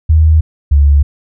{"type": "tone pair in turn", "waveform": "sine", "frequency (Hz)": [78.8, 71.41], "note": ["D#2", "D2"], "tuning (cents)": [23, -48], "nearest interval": "major second", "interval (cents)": 171, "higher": "first", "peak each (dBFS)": -4, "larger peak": "neither", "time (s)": [[0.09, 0.41], [0.71, 1.03]], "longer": "neither", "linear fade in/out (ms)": 10, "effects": []}